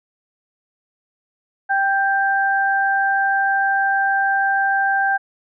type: tone pair together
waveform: sine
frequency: 784 / 1576.6 Hz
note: G5 / G6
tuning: 0 / +9 cents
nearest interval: octave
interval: 1209 cents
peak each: -18 dBFS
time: 1.69-5.18 s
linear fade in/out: 20 ms
effects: none